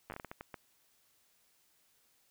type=slowing click train; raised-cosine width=0.5 ms; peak=-28 dBFS; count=10; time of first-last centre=0.1-0.542 s; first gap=9 ms; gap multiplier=1.4; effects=white hiss -71 dBFS RMS until 2.3 s